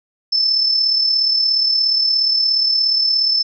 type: tone with amplitude modulation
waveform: sine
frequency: 5274 Hz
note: E8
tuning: in tune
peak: -11 dBFS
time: 0.32-3.43 s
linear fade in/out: 10 ms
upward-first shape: sine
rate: 37 Hz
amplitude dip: 45%
effects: none